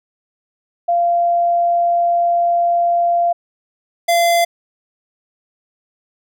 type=tone pair in turn; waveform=sine / square; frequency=691 / 685.8 Hz; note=F5 / F5; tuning=-19 / -32 cents; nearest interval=unison; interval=13 cents; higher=first; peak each=-12 dBFS; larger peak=neither; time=0.88-3.33 / 4.08-4.45 s; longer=first; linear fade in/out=10 ms; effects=none